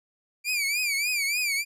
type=tone with vibrato; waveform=sawtooth; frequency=2346 Hz; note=D7; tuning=2 cents flat; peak=-21 dBFS; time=0.44-1.65 s; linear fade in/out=50 ms; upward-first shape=triangle; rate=3.4 Hz; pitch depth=140 cents each way; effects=resampled to 32000 Hz